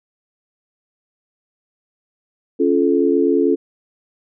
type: chord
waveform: sine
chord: Db augmented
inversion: none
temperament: just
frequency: 277.2 / 346.5 / 433.1 Hz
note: Db4 / F4 / A4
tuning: 0 / -14 / -27 cents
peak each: -17 dBFS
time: 2.59-3.56 s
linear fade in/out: 20 ms
effects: none